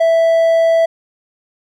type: tone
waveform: triangle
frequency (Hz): 659.3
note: E5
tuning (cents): 0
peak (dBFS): -7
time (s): 0-0.86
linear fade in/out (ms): 10
effects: none